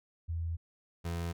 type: tone pair in turn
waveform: sine / 30% pulse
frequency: 83.2 / 85 Hz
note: E2 / F2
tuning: +17 / -46 cents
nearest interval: unison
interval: 37 cents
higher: second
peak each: -32 / -31 dBFS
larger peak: second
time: 0.28-0.57 / 1.04-1.33 s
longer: neither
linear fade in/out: 20 ms
effects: none